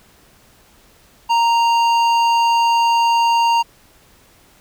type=tone with hard clipping; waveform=sine; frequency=930 Hz; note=A#5; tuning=4 cents flat; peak=-14 dBFS; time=1.29-3.63 s; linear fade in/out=20 ms; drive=11 dB; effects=pink hiss -51 dBFS RMS until 4.6 s